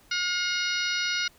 harmonic tone with a mistuned harmonic, 716 Hz, F5, 43 cents sharp, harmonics 2 / 3 / 4 / 5 / 6 / 7 / 8, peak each -30 / -32 / -33 / -34 / -35 / -35 / -36 dBFS, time 0.11-1.28 s, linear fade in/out 5 ms, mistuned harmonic 5, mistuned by +79 cents, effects pink hiss -58 dBFS RMS until 1.38 s

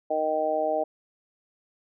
harmonic tone, 155.56 Hz, D#3, in tune, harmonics 2 / 3 / 4 / 5, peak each -35 / -31 / -25 / -29 dBFS, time 0.1-0.84 s, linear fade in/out 10 ms, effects none

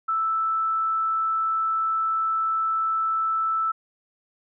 sine tone, 1318.5 Hz, E6, in tune, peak -21 dBFS, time 0.08-3.72 s, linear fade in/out 10 ms, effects none

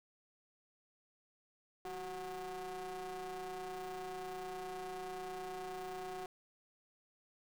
45% pulse ring-modulated tone, 180.1 Hz, F#3, 46 cents flat, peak -39 dBFS, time 1.85-6.26 s, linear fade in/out 2 ms, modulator 555 Hz, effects none

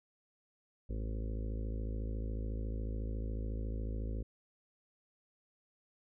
harmonic tone, 54 Hz, A1, 32 cents flat, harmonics 1 / 2 / 4 / 5 / 6 / 7 / 8 / 9 / 10, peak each -36 / -43 / -48 / -50 / -55 / -53 / -55 / -54 / -57 dBFS, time 0.89-4.23 s, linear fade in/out 10 ms, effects none

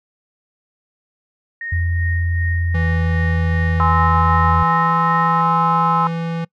sine tone with tremolo, 1855 Hz, A#6, 9 cents flat, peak -23 dBFS, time 1.61-5.41 s, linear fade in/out 2 ms, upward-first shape sine, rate 2.6 Hz, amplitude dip 55%
sine tone, 85.6 Hz, F2, 34 cents flat, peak -16 dBFS, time 1.72-4.63 s, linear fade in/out 5 ms
square tone with pitch glide, 164.81 to 166.24 Hz, E3 to E3, 0 to +15 cents, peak -21 dBFS, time 2.74-6.45 s, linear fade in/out 10 ms, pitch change +15 cents, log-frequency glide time 4.45-5 s
sine chord, Ab augmented, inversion none, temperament just, 830.6 / 1038.3 / 1297.8 Hz, Ab5 / C6 / E6, 0 / -14 / -27 cents, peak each -20 / -18 / -18 dBFS, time 3.8-6.07 s, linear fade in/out 0 ms
effects noise-tail reverb RT60 0.1 s tail -24 dB re dry + low-pass 3000 Hz 12 dB/octave

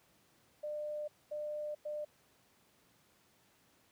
sine tone bursts at uneven times, 599 Hz, D5, 34 cents sharp, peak -37 dBFS, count 3, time 0.63-1.08 / 1.31-1.75 / 1.85-2.05 s, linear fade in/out 10 ms, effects pink hiss -69 dBFS RMS until 3.91 s + high-pass 100 Hz 12 dB/octave

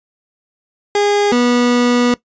30% pulse tone pair in turn, 409.6 / 243.5 Hz, G#4 / B3, -24 / -24 cents, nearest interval major sixth, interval 900 cents, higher first, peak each -9 / -8 dBFS, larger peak second, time 0.95-1.32 / 1.32-2.14 s, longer second, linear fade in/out 2 ms, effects noise-tail reverb RT60 0.1 s tail -19 dB re dry + resampled to 16000 Hz

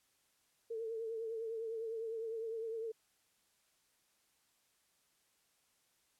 sine tone with vibrato, 450.9 Hz, A4, 42 cents sharp, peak -38 dBFS, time 0.7-2.92 s, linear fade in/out 10 ms, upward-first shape triangle, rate 9.9 Hz, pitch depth 56 cents each way, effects white hiss -75 dBFS RMS until 6.19 s + low-pass 12000 Hz 12 dB/octave

